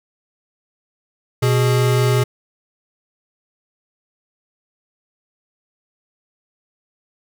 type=tone pair together; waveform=square; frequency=123.47 / 415.6 Hz; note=B2 / G#4; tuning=0 / +1 cents; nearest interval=octave + major sixth; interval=2101 cents; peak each=-15 / -21 dBFS; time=1.42-2.24 s; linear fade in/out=10 ms; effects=none